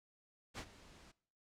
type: noise with ADSR envelope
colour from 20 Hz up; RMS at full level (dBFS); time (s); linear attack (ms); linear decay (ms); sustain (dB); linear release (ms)
pink; -43; 0.54-1.12; 45; 64; -17; 14
effects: noise-tail reverb RT60 0.6 s tail -21 dB re dry + low-pass 7000 Hz 12 dB/octave